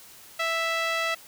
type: tone with band-pass filter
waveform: sawtooth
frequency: 659.3 Hz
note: E5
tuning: in tune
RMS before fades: -27 dBFS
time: 0.39-1.15 s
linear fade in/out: 10 ms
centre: 2300 Hz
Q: 1.1
effects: white hiss -49 dBFS RMS until 1.27 s